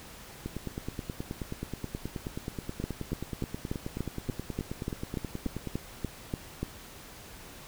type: two click trains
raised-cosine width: 3 ms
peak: -18 / -21 dBFS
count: 14 / 50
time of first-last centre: 2.84-6.63 / 0.46-5.673 s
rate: 3.43 / 9.4 Hz
effects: pink hiss -48 dBFS RMS until 7.67 s